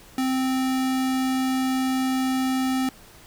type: tone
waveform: square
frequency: 260.9 Hz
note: C4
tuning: 5 cents flat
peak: -22 dBFS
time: 0.18-2.89 s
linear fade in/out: 2 ms
effects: pink hiss -49 dBFS RMS until 3.26 s